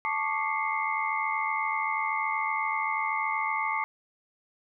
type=tone cluster; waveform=sine; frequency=880 / 1121 / 1194 / 2091 / 2179 Hz; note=A5 / C#6 / D6 / C7 / C#7; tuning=0 / +19 / +28 / -2 / -30 cents; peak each=-31 / -33 / -34 / -32 / -35 dBFS; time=0.05-3.84 s; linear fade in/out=0 ms; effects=none